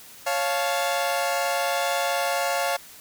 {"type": "chord", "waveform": "sawtooth", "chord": "Db augmented", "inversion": "none", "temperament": "equal with one note detuned", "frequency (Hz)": [554.4, 698.5, 872.9], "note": ["Db5", "F5", "A5"], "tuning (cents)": [0, 0, -14], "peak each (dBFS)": [-23, -22, -26], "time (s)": [0.26, 2.77], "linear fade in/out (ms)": 10, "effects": ["white hiss -46 dBFS RMS until 3 s"]}